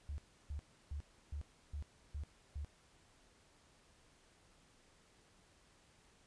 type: tone bursts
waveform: sine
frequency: 72.7 Hz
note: D2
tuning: 17 cents flat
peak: -40 dBFS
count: 7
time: 0.09-2.647 s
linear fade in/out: 0 ms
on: 91 ms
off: 320 ms
effects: pink hiss -68 dBFS RMS until 6.26 s + resampled to 22050 Hz